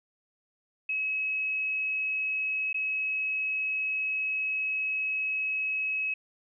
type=tone with dropouts; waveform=sine; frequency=2565 Hz; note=E7; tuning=48 cents flat; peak=-27 dBFS; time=0.89-6.14 s; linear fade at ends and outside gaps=5 ms; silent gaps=2.73-2.743 s; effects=none